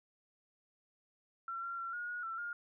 sine tone with pitch steps, 1357 / 1376 / 1361 / 1437 / 1448 / 1342 / 1417 Hz, E6 / F6 / F6 / F6 / F#6 / E6 / F6, +50 / -26 / -45 / +49 / -38 / +31 / +25 cents, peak -38 dBFS, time 1.48-2.53 s, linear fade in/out 2 ms, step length 150 ms, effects none

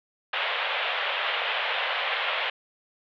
white band-pass noise, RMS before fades -28 dBFS, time 0.33-2.5 s, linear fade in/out 5 ms, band 490 to 3400 Hz, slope 48 dB/octave, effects none

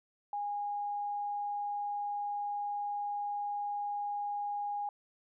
sine tone, 820 Hz, G#5, 22 cents flat, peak -33 dBFS, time 0.33-4.89 s, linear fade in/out 2 ms, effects none

